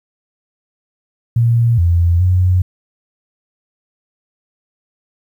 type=tone with pitch steps; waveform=sine; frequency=117.2 / 85.7 / 91.2 Hz; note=A#2 / F2 / F#2; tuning=+10 / -32 / -24 cents; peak=-9 dBFS; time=1.36-2.62 s; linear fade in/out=5 ms; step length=420 ms; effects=8-bit